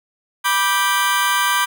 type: chord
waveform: sawtooth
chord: G major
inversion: first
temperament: just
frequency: 980 / 1176 / 1568 Hz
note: B5 / D6 / G6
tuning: -14 / +2 / 0 cents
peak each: -16 dBFS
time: 0.44-1.66 s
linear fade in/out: 20 ms
effects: none